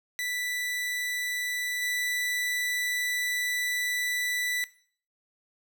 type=tone with level steps; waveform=sawtooth; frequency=1975.5 Hz; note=B6; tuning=in tune; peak=-26 / -24 dBFS; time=0.19-4.64 s; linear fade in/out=0 ms; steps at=1.82 s; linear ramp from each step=2 ms; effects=noise-tail reverb RT60 0.5 s tail -18 dB re dry